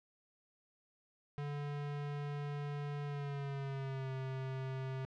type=tone with pitch glide; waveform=square; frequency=144.9 to 132.11 Hz; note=D3 to C3; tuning=-23 to +17 cents; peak=-39 dBFS; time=1.38-5.05 s; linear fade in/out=0 ms; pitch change=-160 cents; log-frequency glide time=3.05-4.11 s; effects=low-pass 3000 Hz 12 dB/octave